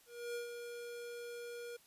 square tone with ADSR envelope, 476.3 Hz, A#4, 37 cents sharp, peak -39 dBFS, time 0.06-1.77 s, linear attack 290 ms, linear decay 120 ms, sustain -6 dB, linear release 11 ms, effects white hiss -66 dBFS RMS until 1.86 s + resampled to 32000 Hz

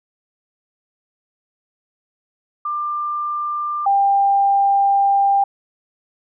sine tone pair in turn, 1191 / 794.9 Hz, D6 / G5, +24 / +24 cents, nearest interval perfect fifth, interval 700 cents, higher first, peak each -20 / -12 dBFS, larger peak second, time 2.65-3.86 / 3.86-5.44 s, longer second, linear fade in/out 5 ms, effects none

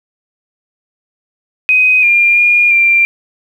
sine tone with pitch steps, 2510 / 2399 / 2423 / 2372 Hz, D#7 / D7 / D#7 / D7, +15 / +36 / -47 / +17 cents, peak -6 dBFS, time 1.69-3.05 s, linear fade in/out 0 ms, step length 340 ms, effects 7-bit

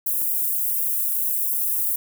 white high-pass noise, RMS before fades -23 dBFS, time 0.06-1.96 s, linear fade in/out 5 ms, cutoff 11000 Hz, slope 24 dB/octave, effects none

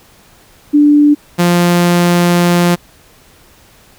sine / sawtooth tone pair in turn, 293.7 / 174.64 Hz, D4 / F3, 0 / 0 cents, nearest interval major sixth, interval 900 cents, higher first, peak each -4 dBFS, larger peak neither, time 0.73-1.15 / 1.38-2.76 s, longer second, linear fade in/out 20 ms, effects pink hiss -45 dBFS RMS until 3.98 s

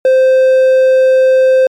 triangle tone, 521 Hz, C5, 7 cents flat, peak -3 dBFS, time 0.05-1.67 s, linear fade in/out 2 ms, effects MP3 96 kbps

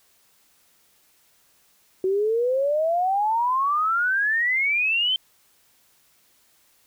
sine exponential sweep, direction up, 370 to 3136 Hz, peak -19 dBFS, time 2.04-5.16 s, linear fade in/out 2 ms, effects white hiss -61 dBFS RMS until 6.86 s

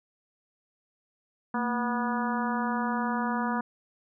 harmonic tone with a mistuned harmonic, 243.3 Hz, B3, 26 cents flat, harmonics 1 / 2 / 3 / 4 / 5 / 6 / 7, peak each -29 / -39 / -36 / -32 / -36 / -37 / -41 dBFS, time 1.54-3.61 s, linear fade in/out 5 ms, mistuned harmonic 1, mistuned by -100 cents, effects none

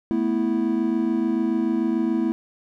triangle chord, A suspended second, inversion none, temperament equal with one note detuned, 220 / 246.9 / 328.7 Hz, A3 / B3 / E4, 0 / 0 / -5 cents, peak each -23 / -23 / -21 dBFS, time 0.11-2.32 s, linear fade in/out 0 ms, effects none

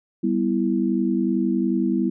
sine chord, E minor, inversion first, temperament equal, 196 / 246.9 / 329.6 Hz, G3 / B3 / E4, 0 / 0 / 0 cents, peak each -23 dBFS, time 0.23-2.1 s, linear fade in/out 10 ms, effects none

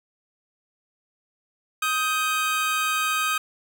25% pulse tone pair together, 1254 / 1568 Hz, D#6 / G6, +13 / 0 cents, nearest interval major third, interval 387 cents, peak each -19 / -25 dBFS, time 1.82-3.38 s, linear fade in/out 5 ms, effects none

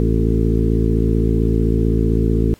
harmonic tone with a mistuned harmonic, 55.7 Hz, A1, 22 cents sharp, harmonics 1 / 2 / 3 / 4 / 5 / 6 / 7 / 8, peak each -17 / -20 / -22 / -23 / -24 / -25 / -25 / -26 dBFS, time 0-2.54 s, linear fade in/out 0 ms, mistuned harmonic 5, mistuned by -44 cents, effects pink hiss -50 dBFS RMS until 2.59 s + AAC 48 kbps

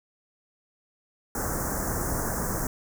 pink band-stop noise, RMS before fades -29 dBFS, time 1.35-2.67 s, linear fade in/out 2 ms, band 1700 to 5900 Hz, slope 48 dB/octave, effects none

